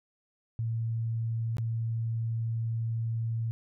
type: tone with dropouts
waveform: sine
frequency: 114 Hz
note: A#2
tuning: 38 cents flat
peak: -28 dBFS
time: 0.59-3.51 s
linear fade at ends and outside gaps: 0 ms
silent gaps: 1.569-1.583 s
effects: none